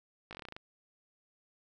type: slowing click train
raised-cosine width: 0.3 ms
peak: -28 dBFS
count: 10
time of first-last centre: 0.31-0.565 s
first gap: 18 ms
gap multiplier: 1.11
effects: none